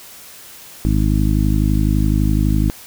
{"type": "harmonic tone", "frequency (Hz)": 51.91, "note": "G#1", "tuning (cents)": 0, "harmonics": [1, 2, 3, 4, 5, 6], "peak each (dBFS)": [-16, -19, -21, -22, -23, -24], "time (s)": [0.85, 2.7], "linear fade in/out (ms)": 0, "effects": ["white hiss -39 dBFS RMS until 2.86 s"]}